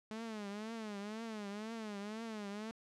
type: tone with vibrato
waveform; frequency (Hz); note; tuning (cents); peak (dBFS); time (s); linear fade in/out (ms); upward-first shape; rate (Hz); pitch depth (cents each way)
sawtooth; 213.9; A3; -49; -38; 0.11-2.71; 0; triangle; 2; 140
effects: low-pass 7000 Hz 12 dB/octave